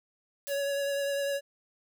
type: tone with vibrato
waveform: square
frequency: 561 Hz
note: C#5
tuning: 21 cents sharp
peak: -29 dBFS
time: 0.47-1.41 s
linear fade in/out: 50 ms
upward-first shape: sine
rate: 10 Hz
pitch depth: 17 cents each way
type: noise with exponential decay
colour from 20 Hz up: blue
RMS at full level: -38 dBFS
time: 0.47-0.73 s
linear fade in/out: 0 ms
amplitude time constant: 56 ms
effects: none